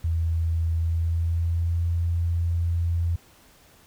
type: tone with pitch glide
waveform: sine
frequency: 82.41 to 84.97 Hz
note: E2 to F2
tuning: 0 to -47 cents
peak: -21 dBFS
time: 0.04-3.16 s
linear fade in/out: 5 ms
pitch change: +53 cents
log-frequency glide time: 0.75-1.85 s
effects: pink hiss -55 dBFS RMS until 3.86 s